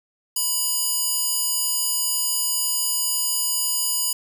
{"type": "tone with high-pass filter", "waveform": "square", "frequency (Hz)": 982, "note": "B5", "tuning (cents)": -10, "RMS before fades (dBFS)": -23, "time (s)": [0.36, 4.13], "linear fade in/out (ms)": 5, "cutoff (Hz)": 6800, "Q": 0.8, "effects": []}